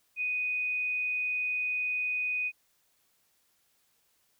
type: tone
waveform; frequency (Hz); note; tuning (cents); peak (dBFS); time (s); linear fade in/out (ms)
sine; 2489; D#7; 0; -28; 0.16-2.52; 50
effects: white hiss -71 dBFS RMS until 4.39 s